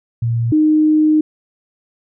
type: tone pair in turn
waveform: sine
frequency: 116.54 / 308.1 Hz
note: A#2 / D#4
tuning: 0 / -17 cents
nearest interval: octave + perfect fourth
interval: 1683 cents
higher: second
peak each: -14 / -9 dBFS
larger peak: second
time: 0.22-0.52 / 0.52-1.21 s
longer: second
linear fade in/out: 5 ms
effects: none